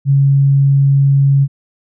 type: tone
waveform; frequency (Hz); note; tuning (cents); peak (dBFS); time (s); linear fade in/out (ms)
sine; 138.59; C#3; 0; -7; 0.05-1.48; 50
effects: none